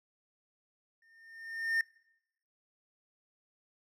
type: tone with exponential growth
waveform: triangle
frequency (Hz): 1817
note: A#6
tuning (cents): -45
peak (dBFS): -23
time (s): 1.02-1.81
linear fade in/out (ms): 2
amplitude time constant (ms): 170
effects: noise-tail reverb RT60 0.9 s tail -25 dB re dry